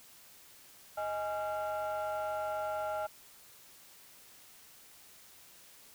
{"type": "tone cluster", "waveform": "sine", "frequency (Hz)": [626, 830, 1377], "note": ["D#5", "G#5", "F6"], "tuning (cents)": [10, -1, -25], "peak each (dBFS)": [-34, -36, -39], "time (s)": [0.97, 3.07], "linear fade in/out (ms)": 10, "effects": ["tanh soft clip ceiling -29 dBFS", "white hiss -57 dBFS RMS until 5.94 s"]}